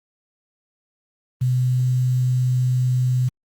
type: tone with quantisation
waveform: sine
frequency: 126.3 Hz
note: B2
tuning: 39 cents sharp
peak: -16 dBFS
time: 1.41-3.29 s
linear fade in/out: 10 ms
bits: 7
effects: Opus 32 kbps